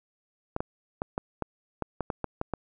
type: clicks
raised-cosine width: 1 ms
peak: -15 dBFS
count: 11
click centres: 0.564 / 0.605 / 1.019 / 1.179 / 1.423 / 1.823 / 2.007 / 2.102 / 2.243 / 2.414 / 2.537 s
effects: none